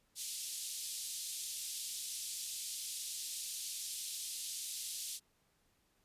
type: band-pass noise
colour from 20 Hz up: white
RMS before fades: -43 dBFS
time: 0.15-5.2 s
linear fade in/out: 50 ms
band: 3300 to 11000 Hz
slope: 24 dB/octave
effects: pink hiss -75 dBFS RMS until 6.04 s + resampled to 32000 Hz